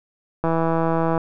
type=click train; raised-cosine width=1 ms; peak=-8 dBFS; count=122; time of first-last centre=0.44-1.178 s; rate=164 Hz; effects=none